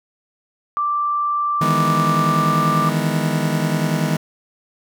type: tone with pitch glide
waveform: sine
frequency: 1174.7 to 1181.5 Hz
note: D6 to D6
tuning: 0 to +10 cents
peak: -17 dBFS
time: 0.77-2.89 s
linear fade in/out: 0 ms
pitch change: +10 cents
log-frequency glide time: 2.06-2.66 s
type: chord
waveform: 40% pulse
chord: E major seventh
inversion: third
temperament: just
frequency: 154.51 / 164.81 / 206 / 247.2 Hz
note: D#3 / E3 / G#3 / B3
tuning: -12 / 0 / -14 / +2 cents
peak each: -20 / -22 / -24 / -25 dBFS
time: 1.61-4.17 s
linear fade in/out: 5 ms
effects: none